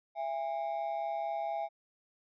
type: ring-modulated tone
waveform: triangle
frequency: 741 Hz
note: F#5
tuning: 2 cents sharp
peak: -27 dBFS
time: 0.15-1.69 s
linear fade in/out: 50 ms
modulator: 72.1 Hz
effects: tanh soft clip ceiling -24 dBFS + resampled to 11025 Hz